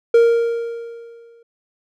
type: tone with exponential decay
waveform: triangle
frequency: 465.6 Hz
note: A#4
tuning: 2 cents flat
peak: -5 dBFS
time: 0.14-1.43 s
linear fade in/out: 5 ms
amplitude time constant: 280 ms
effects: none